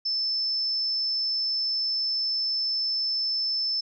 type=tone; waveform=sine; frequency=5274 Hz; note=E8; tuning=in tune; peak=-24 dBFS; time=0.05-3.81 s; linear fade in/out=10 ms; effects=none